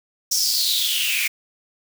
white noise with high-pass filter sweep, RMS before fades -21 dBFS, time 0.31-1.28 s, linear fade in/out 10 ms, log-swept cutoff 5800 to 2200 Hz, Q 7.7, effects none

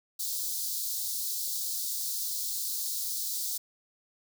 white high-pass noise, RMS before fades -33 dBFS, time 0.19-3.58 s, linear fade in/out 10 ms, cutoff 3900 Hz, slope 48 dB/octave, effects none

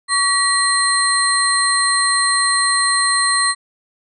sine tone cluster, 1125 / 1918 / 4154 / 8510 Hz, C#6 / A#6 / C8 / C9, +25 / +49 / -13 / +28 cents, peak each -19 dBFS, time 0.08-3.55 s, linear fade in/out 50 ms, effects none

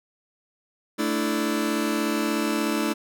sawtooth chord, A suspended fourth, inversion none, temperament just, 220 / 293.3 / 330 Hz, A3 / D4 / E4, 0 / -2 / +2 cents, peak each -23 dBFS, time 0.98-2.94 s, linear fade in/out 20 ms, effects none

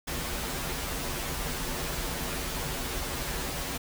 pink noise with comb filter, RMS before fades -33 dBFS, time 0.07-3.78 s, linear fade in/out 10 ms, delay 9.6 ms, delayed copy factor -0.9, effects none

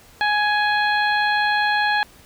harmonic tone, 835 Hz, G#5, 9 cents sharp, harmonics 1 / 2 / 3 / 4 / 5, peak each -20 / -20 / -29 / -30 / -30 dBFS, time 0.21-2.03 s, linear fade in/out 0 ms, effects pink hiss -49 dBFS RMS until 2.25 s

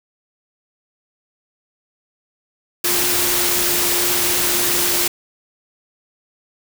sine tone in noise, 352.9 Hz, F4, 18 cents sharp, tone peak -27 dBFS, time 2.84-5.08 s, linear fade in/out 5 ms, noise white, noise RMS -18 dBFS, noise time 2.84-5.08 s, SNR -12 dB, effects none

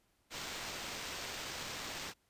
violet noise with sample-and-hold, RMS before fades -43 dBFS, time 0.3-2.14 s, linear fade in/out 50 ms, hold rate 11025 Hz, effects pink hiss -75 dBFS RMS until 2.29 s + resampled to 32000 Hz

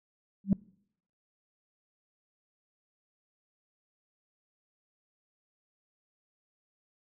sine tone with exponential growth, 196 Hz, G3, in tune, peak -14 dBFS, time 0.44-0.53 s, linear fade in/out 2 ms, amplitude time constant 18 ms, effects noise-tail reverb RT60 0.7 s tail -26 dB re dry + tanh soft clip ceiling -16 dBFS

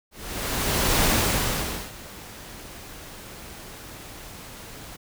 pink noise with ADSR envelope, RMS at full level -20 dBFS, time 0.11-4.97 s, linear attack 930 ms, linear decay 870 ms, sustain -21 dB, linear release 17 ms, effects none

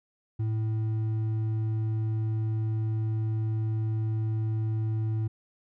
triangle tone with hard clipping, 110 Hz, A2, in tune, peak -27 dBFS, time 0.39-5.28 s, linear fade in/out 10 ms, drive 8 dB, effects none

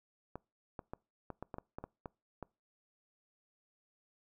clicks, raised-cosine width 1 ms, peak -28 dBFS, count 11, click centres 0.356 / 0.792 / 0.935 / 1.303 / 1.426 / 1.542 / 1.584 / 1.785 / 1.84 / 2.058 / 2.427 s, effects noise-tail reverb RT60 0.3 s tail -25 dB re dry

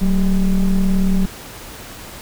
triangle ring-modulated tone, 103.83 Hz, G#2, in tune, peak -7 dBFS, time 0.01-1.26 s, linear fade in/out 10 ms, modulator 84.5 Hz, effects pink hiss -35 dBFS RMS until 2.21 s

